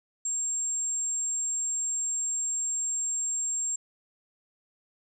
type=tone; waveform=sine; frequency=7459 Hz; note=A#8; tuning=in tune; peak=-27 dBFS; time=0.25-3.76 s; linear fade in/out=5 ms; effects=none